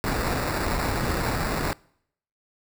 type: noise with sample-and-hold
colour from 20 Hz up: pink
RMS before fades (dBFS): -26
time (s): 0.04-1.73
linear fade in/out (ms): 0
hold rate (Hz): 3150
effects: noise-tail reverb RT60 0.7 s tail -25 dB re dry